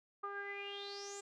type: tone with low-pass filter sweep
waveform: sawtooth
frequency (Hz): 401.4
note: G4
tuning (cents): +41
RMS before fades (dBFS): -45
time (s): 0.23-1.21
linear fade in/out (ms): 10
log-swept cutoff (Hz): 1200 to 7800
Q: 10
effects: none